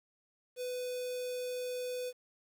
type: tone with notch filter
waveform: square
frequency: 498.8 Hz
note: B4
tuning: 17 cents sharp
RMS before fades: -38 dBFS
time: 0.56-2.13 s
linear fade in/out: 50 ms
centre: 1600 Hz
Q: 1.6
effects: 11-bit